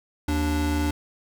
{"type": "tone pair together", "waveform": "square", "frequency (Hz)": [77.7, 293.1], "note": ["D#2", "D4"], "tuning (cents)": [-2, -3], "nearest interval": "octave + major seventh", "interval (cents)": 2299, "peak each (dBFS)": [-25, -26], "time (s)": [0.28, 0.91], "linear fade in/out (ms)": 5, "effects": []}